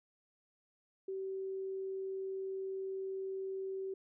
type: tone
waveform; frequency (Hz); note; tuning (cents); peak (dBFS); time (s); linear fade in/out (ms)
sine; 383.8; G4; -37; -37; 1.08-3.94; 5
effects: none